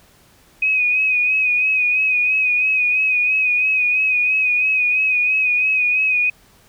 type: tone with vibrato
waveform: sine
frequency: 2508 Hz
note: D#7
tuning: 13 cents sharp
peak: -14 dBFS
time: 0.62-6.3 s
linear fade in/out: 5 ms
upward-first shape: sine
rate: 3 Hz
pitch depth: 42 cents each way
effects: pink hiss -52 dBFS RMS until 6.68 s